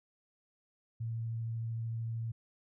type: tone with vibrato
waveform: sine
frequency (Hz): 114.2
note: A#2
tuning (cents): -35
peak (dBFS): -34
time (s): 1-2.32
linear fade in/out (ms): 10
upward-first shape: sine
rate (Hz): 13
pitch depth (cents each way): 8
effects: none